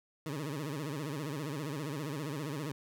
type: tone with vibrato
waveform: 20% pulse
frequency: 146.83 Hz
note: D3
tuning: in tune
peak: -31 dBFS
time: 0.26-2.72 s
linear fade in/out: 2 ms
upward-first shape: sine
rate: 15 Hz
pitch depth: 160 cents each way
effects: none